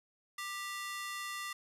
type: ring-modulated tone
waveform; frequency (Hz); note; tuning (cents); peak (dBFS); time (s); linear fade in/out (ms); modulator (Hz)
sawtooth; 1575; G6; +8; -32; 0.38-1.53; 5; 388
effects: resampled to 32000 Hz